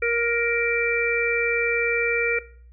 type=harmonic tone; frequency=469.3 Hz; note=A#4; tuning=12 cents sharp; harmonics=1 / 3 / 4 / 5; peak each=-23 / -28 / -30 / -25 dBFS; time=0.02-2.39 s; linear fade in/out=5 ms; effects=noise-tail reverb RT60 0.5 s tail -18 dB re dry + added 60 Hz sine -45 dBFS peak until 2.72 s